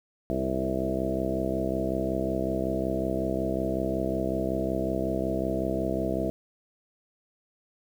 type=harmonic tone with a mistuned harmonic; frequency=65.41 Hz; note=C2; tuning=in tune; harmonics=1 / 2 / 3 / 4 / 5 / 6 / 7 / 8 / 9 / 10; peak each=-36 / -38 / -33 / -35 / -32 / -37 / -36 / -37 / -38 / -32 dBFS; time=0.3-6.3 s; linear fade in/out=0 ms; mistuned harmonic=6; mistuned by=-19 cents; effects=9-bit